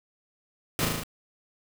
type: noise with echo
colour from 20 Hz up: pink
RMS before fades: -27 dBFS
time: 0.79-0.85 s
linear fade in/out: 0 ms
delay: 37 ms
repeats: 5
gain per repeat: -2 dB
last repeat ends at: 1.035 s
effects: none